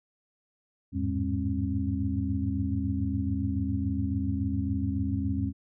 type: tone cluster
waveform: sine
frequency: 83.1 / 99.7 / 106.8 / 202.8 / 270 Hz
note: E2 / G2 / G#2 / G#3 / C#4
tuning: +15 / +30 / +49 / -41 / -45 cents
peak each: -31 / -36 / -34 / -33 / -31 dBFS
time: 0.92-5.53 s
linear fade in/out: 50 ms
effects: none